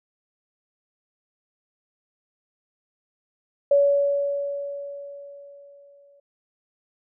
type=tone with exponential decay; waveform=sine; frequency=566 Hz; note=C#5; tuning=36 cents sharp; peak=-13 dBFS; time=3.71-6.2 s; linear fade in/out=5 ms; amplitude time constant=540 ms; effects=none